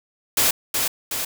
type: noise with echo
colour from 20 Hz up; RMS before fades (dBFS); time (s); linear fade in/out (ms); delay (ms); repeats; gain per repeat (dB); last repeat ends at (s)
white; -18; 0.37-0.51; 5; 370; 2; -4; 1.25
effects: none